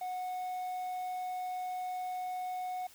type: tone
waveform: triangle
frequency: 734 Hz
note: F#5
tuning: 14 cents flat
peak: -33 dBFS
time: 0.01-2.87 s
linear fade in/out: 5 ms
effects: white hiss -58 dBFS RMS until 2.94 s